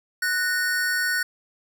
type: tone pair together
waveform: square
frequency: 1480 / 1836.9 Hz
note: F#6 / A#6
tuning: 0 / -26 cents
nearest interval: major third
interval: 374 cents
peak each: -24 / -27 dBFS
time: 0.22-1.23 s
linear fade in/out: 5 ms
effects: none